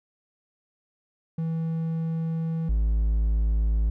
triangle tone pair in turn, 162.9 / 54.03 Hz, E3 / A1, -20 / -31 cents, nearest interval octave + perfect fifth, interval 1911 cents, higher first, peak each -23 / -18 dBFS, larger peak second, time 1.38-2.69 / 2.69-3.9 s, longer first, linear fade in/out 5 ms, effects none

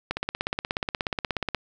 click train, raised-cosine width 0.3 ms, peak -10 dBFS, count 25, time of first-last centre 0.11-1.547 s, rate 16.7 Hz, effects none

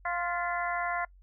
harmonic tone with a mistuned harmonic, 349.3 Hz, F4, in tune, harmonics 2 / 3 / 4 / 5 / 6, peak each -33 / -35 / -36 / -37 / -38 dBFS, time 0.05-1.05 s, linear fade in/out 5 ms, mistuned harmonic 6, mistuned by -54 cents, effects noise-tail reverb RT60 0.1 s tail -24 dB re dry + added 46 Hz sine -53 dBFS peak until 1.22 s

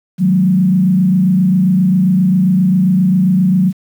sine tone with frequency modulation, 185 Hz, F#3, in tune, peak -8 dBFS, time 0.18-3.73 s, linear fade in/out 50 ms, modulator 27.5 Hz, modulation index 0.73, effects 7-bit

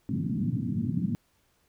white band-pass noise, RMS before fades -29 dBFS, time 0.09-1.15 s, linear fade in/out 0 ms, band 100 to 260 Hz, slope 48 dB/octave, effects pink hiss -69 dBFS RMS until 1.68 s

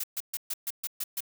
blue noise bursts, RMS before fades -32 dBFS, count 8, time 0-1.206 s, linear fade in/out 5 ms, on 37 ms, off 130 ms, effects none

